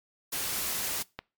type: noise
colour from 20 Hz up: white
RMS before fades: -32 dBFS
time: 0.32-1.03 s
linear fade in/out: 10 ms
type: click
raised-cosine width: 0.3 ms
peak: -19 dBFS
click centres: 1.19 s
effects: noise-tail reverb RT60 0.3 s tail -24 dB re dry + MP3 96 kbps